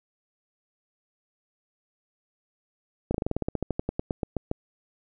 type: slowing click train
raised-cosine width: 2 ms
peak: -13 dBFS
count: 19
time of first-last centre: 3.11-4.514 s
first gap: 34 ms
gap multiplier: 1.09
effects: none